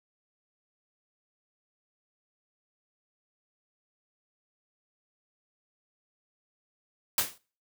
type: noise with exponential decay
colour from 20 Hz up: white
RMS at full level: -22 dBFS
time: 7.18-7.38 s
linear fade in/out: 2 ms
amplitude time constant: 42 ms
effects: noise-tail reverb RT60 0.4 s tail -23 dB re dry